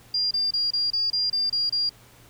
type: tone bursts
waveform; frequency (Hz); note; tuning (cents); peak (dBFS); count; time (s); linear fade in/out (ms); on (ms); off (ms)
sine; 4800; D8; +37; -21; 9; 0.14-1.894; 5; 170; 28
effects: added 118 Hz sine -56 dBFS peak until 2.29 s + pink hiss -53 dBFS RMS until 2.29 s